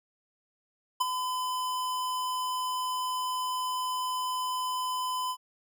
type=tone with ADSR envelope; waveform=square; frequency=1012 Hz; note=B5; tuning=42 cents sharp; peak=-22 dBFS; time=1-5.37 s; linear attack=12 ms; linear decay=19 ms; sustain=-8 dB; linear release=64 ms; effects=none